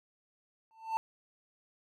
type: tone with exponential growth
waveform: triangle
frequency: 892 Hz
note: A5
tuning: 23 cents sharp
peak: -24 dBFS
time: 0.71-0.97 s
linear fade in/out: 0 ms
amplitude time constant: 56 ms
effects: none